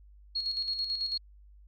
sine tone with tremolo, 4306 Hz, C8, 49 cents sharp, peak -28 dBFS, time 0.35-1.18 s, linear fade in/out 10 ms, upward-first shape square, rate 9.1 Hz, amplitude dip 50%, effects added 50 Hz sine -52 dBFS peak until 1.67 s

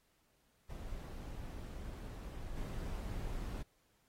brown noise with level steps, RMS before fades -45 / -41 dBFS, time 0.69-3.63 s, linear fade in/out 10 ms, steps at 2.56 s, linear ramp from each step 20 ms, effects pink hiss -75 dBFS RMS until 4.08 s + AAC 48 kbps

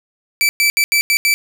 sawtooth tone bursts at uneven times, 2319 Hz, D7, 22 cents flat, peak -8 dBFS, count 6, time 0.41-0.49 / 0.6-0.7 / 0.77-0.84 / 0.92-1.01 / 1.1-1.17 / 1.25-1.34 s, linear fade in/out 0 ms, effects none

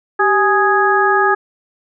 harmonic tone with a mistuned harmonic, 415.3 Hz, G#4, in tune, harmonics 1 / 2 / 3 / 4, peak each -16 / -16 / -16 / -16 dBFS, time 0.19-1.35 s, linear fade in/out 10 ms, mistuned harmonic 1, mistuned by -110 cents, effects none

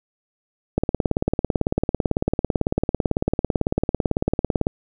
click train, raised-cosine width 2 ms, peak -5 dBFS, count 71, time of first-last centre 0.78-4.669 s, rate 18 Hz, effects none

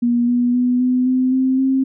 sine tone with pitch steps, 239.3 / 243.5 / 247.7 / 252.1 / 256.5 / 261 / 265.5 Hz, A#3 / B3 / B3 / B3 / C4 / C4 / C4, +46 / -24 / +5 / +36 / -34 / -4 / +25 cents, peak -13 dBFS, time 0.02-1.84 s, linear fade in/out 10 ms, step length 260 ms, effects none

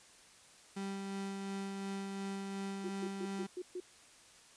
35% pulse tone with tremolo, 196 Hz, G3, in tune, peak -36 dBFS, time 0.76-3.47 s, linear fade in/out 10 ms, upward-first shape sine, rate 2.8 Hz, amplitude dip 25%
sine tone bursts, 362.4 Hz, F#4, 36 cents flat, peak -38 dBFS, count 6, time 2.84-3.802 s, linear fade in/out 5 ms, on 52 ms, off 130 ms
effects white hiss -60 dBFS RMS until 4.56 s + resampled to 22050 Hz

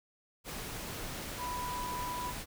sine tone in noise, 987.8 Hz, B5, in tune, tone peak -36 dBFS, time 1.37-2.34 s, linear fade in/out 50 ms, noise pink, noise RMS -41 dBFS, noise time 0.44-2.46 s, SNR +2 dB, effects none

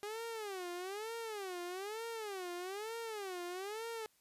sawtooth tone with vibrato, 402.6 Hz, G4, 46 cents sharp, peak -37 dBFS, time 0.03-4.06 s, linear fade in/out 0 ms, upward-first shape sine, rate 1.1 Hz, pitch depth 240 cents each way, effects white hiss -72 dBFS RMS until 4.2 s + resampled to 32000 Hz

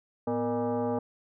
sine tone with frequency modulation, 110 Hz, A2, in tune, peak -26 dBFS, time 0.27-0.99 s, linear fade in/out 5 ms, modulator 357 Hz, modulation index 2, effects none

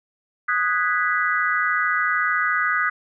sine chord, G# minor seventh, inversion second, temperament equal with one note detuned, 1244.5 / 1480 / 1653.6 / 1975.5 Hz, D#6 / F#6 / G#6 / B6, 0 / 0 / -8 / 0 cents, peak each -23 / -23 / -26 / -25 dBFS, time 0.48-2.9 s, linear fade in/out 10 ms, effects none

